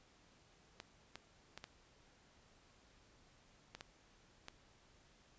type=clicks; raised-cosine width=0.2 ms; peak=-30 dBFS; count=7; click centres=0.801 / 1.156 / 1.576 / 1.641 / 3.75 / 3.809 / 4.484 s; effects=pink hiss -68 dBFS RMS until 5.38 s + resampled to 16000 Hz